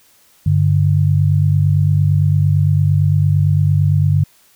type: tone pair together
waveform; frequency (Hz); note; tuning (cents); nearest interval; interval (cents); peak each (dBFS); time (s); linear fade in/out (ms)
sine; 98 / 146.83; G2 / D3; 0 / 0; perfect fifth; 700; -13; 0.46-4.24; 5
effects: white hiss -52 dBFS RMS until 4.55 s